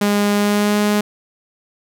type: tone with pitch glide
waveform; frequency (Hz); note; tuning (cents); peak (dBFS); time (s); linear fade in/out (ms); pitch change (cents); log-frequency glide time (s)
sawtooth; 204.9 to 208; G#3 to G#3; -23 to +3; -10; 0.01-1.01; 5; +26; 0.34-0.78
effects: none